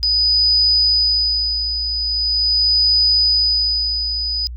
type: tone with tremolo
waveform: sine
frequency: 4978 Hz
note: D#8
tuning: in tune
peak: -11 dBFS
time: 0.03-4.47 s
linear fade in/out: 0 ms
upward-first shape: sine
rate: 0.42 Hz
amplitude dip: 60%
effects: added 60 Hz sine -27 dBFS peak until 4.56 s